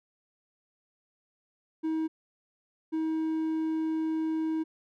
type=tone pair in turn; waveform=triangle; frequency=318.2 / 318.2 Hz; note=D#4 / D#4; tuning=+39 / +39 cents; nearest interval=unison; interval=0 cents; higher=neither; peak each=-25 dBFS; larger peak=neither; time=1.83-2.08 / 2.92-4.64 s; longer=second; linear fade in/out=20 ms; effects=none